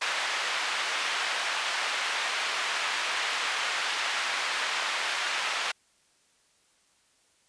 white band-pass noise, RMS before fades -30 dBFS, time 0.01-5.72 s, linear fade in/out 10 ms, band 870 to 2800 Hz, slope 12 dB/octave, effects white hiss -66 dBFS RMS until 7.48 s + resampled to 22050 Hz

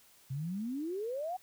sine exponential sweep, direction up, 127.3 to 764 Hz, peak -34 dBFS, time 0.3-1.37 s, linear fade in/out 10 ms, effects white hiss -62 dBFS RMS until 1.42 s

